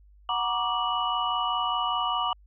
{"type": "tone cluster", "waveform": "sine", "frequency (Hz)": [738, 947, 1114, 1179, 2937], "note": ["F#5", "A#5", "C#6", "D6", "F#7"], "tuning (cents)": [-5, 27, 8, 6, -13], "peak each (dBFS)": [-32, -30, -37, -28, -32], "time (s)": [0.29, 2.33], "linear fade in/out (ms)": 2, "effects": ["added 50 Hz sine -52 dBFS peak until 2.46 s"]}